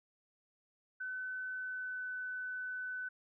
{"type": "tone with pitch glide", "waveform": "sine", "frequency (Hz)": [1513, 1504.3], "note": ["F#6", "F#6"], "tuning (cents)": [38, 28], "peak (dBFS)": -38, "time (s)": [1, 3.09], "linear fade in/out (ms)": 10, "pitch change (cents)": -10, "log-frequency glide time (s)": [1.52, 2.08], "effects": []}